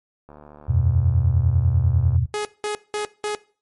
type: click train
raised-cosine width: 1 ms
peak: -29 dBFS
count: 140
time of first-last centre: 0.29-2.161 s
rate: 74.3 Hz
type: chord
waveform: sine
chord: E suspended second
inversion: none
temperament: equal with one note detuned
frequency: 82.41 / 92.5 / 124.26 Hz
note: E2 / F#2 / B2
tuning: 0 / 0 / +11 cents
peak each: -20 dBFS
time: 0.68-2.26 s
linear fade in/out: 20 ms
type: tone bursts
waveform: sawtooth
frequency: 419.4 Hz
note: G#4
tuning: 17 cents sharp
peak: -19 dBFS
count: 4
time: 2.34-3.35 s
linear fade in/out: 0 ms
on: 110 ms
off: 190 ms
effects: noise-tail reverb RT60 0.4 s tail -19 dB re dry + MP3 48 kbps